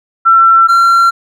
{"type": "tone pair in turn", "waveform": ["sine", "triangle"], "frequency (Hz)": [1347, 1366.6], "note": ["E6", "F6"], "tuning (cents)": [37, -38], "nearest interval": "unison", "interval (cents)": 25, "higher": "second", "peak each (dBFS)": -3, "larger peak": "neither", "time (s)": [[0.25, 0.68], [0.68, 1.11]], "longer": "neither", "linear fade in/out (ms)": 20, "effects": []}